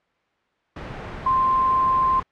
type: tone in noise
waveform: sine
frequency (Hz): 1046.5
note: C6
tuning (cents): 0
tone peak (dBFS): -16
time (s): 1.26-2.2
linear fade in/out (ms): 5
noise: pink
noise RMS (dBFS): -33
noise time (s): 0.76-2.23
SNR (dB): +14
effects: white hiss -66 dBFS RMS until 2.31 s + low-pass 2000 Hz 12 dB/octave